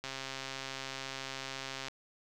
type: click train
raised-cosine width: 0.2 ms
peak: -22 dBFS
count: 248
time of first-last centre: 0.04-1.883 s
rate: 134 Hz
effects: none